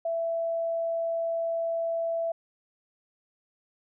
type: tone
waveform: sine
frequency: 665 Hz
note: E5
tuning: 15 cents sharp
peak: -26 dBFS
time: 0.05-2.32 s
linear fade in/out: 5 ms
effects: none